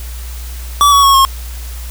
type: tone with pitch steps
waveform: square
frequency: 1149 / 1125.4 / 1102.2 / 1079.5 Hz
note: D6 / C#6 / C#6 / C#6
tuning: -38 / +26 / -10 / -46 cents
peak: -6 dBFS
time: 0.81-1.25 s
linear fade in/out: 0 ms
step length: 110 ms
effects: added 60 Hz sine -23 dBFS peak until 1.9 s + white hiss -34 dBFS RMS until 1.9 s